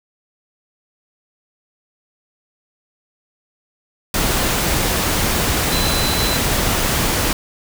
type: tone in noise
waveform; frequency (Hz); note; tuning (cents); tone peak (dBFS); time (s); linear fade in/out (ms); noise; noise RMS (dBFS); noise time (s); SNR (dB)
sine; 4021; B7; +30; -23; 5.72-6.37; 2; pink; -18; 4.14-7.33; -8
effects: none